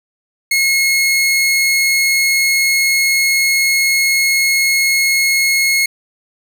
sawtooth tone, 2168 Hz, C#7, 39 cents flat, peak -8 dBFS, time 0.51-5.86 s, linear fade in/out 5 ms, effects none

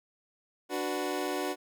25% pulse chord, B minor, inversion first, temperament equal, 293.7 / 370 / 493.9 Hz, D4 / F#4 / B4, 0 / 0 / 0 cents, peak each -31 / -30 / -34 dBFS, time 0.69-1.56 s, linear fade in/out 50 ms, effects none

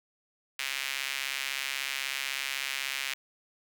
sawtooth tone with high-pass filter, 136.2 Hz, C#3, 30 cents flat, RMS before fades -34 dBFS, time 0.59-3.14 s, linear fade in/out 2 ms, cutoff 2300 Hz, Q 1.9, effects none

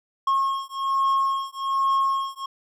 triangle beating tone pair, 1084 / 1085.2 Hz, C#6 / C#6, -39 / -37 cents, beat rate 1.2 Hz, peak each -22 dBFS, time 0.27-2.46 s, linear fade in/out 5 ms, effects none

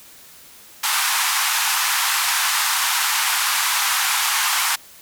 pink band-pass noise, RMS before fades -20 dBFS, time 0.83-4.76 s, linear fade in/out 10 ms, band 860 to 15000 Hz, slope 48 dB/octave, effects white hiss -45 dBFS RMS until 5.01 s

